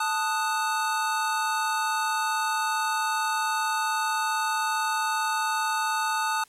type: chord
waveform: square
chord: D# diminished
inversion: second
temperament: equal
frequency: 880 / 1244.5 / 1480 Hz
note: A5 / D#6 / F#6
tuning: 0 / 0 / 0 cents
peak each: -28 / -30 / -32 dBFS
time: 0-6.44 s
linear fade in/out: 5 ms
effects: white hiss -58 dBFS RMS until 6.48 s + low-pass 12000 Hz 12 dB/octave